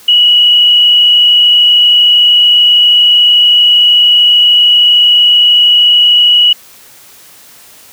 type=tone with frequency modulation; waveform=sine; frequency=2923 Hz; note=F#7; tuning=22 cents flat; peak=-3 dBFS; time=0.08-6.53 s; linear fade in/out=5 ms; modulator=33.1 Hz; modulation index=1.1; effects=white hiss -38 dBFS RMS until 7.92 s + high-pass 60 Hz 12 dB/octave